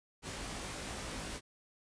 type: noise with comb filter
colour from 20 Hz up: pink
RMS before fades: -42 dBFS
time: 0.22-1.41 s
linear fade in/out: 50 ms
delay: 19 ms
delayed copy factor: +0.7
effects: resampled to 22050 Hz